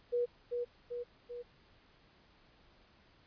sine tone with echo, 483.4 Hz, B4, 37 cents flat, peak -29 dBFS, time 0.12-0.26 s, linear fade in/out 20 ms, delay 390 ms, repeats 3, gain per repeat -4 dB, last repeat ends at 1.43 s, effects pink hiss -65 dBFS RMS until 3.26 s + resampled to 11025 Hz

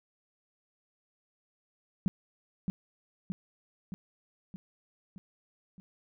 sine tone with echo, 186.1 Hz, F#3, 10 cents sharp, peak -23 dBFS, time 2.06-2.08 s, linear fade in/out 0 ms, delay 620 ms, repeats 6, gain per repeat -4 dB, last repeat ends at 5.8 s, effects none

